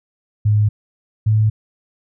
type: tone pair in turn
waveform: sine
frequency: 105.4 / 108.24 Hz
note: G#2 / A2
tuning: +26 / -28 cents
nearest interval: unison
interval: 46 cents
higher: second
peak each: -11 dBFS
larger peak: neither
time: 0.45-0.69 / 1.26-1.5 s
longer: neither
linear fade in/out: 10 ms
effects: none